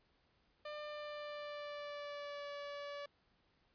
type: tone with pitch glide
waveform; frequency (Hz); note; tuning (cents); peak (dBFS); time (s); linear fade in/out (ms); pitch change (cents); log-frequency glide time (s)
sawtooth; 598 to 574; D5 to D5; +31 to -40; -40; 0.65-3.06; 5; -71; 0.82-2.5
effects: pink hiss -75 dBFS RMS until 3.74 s + resampled to 11025 Hz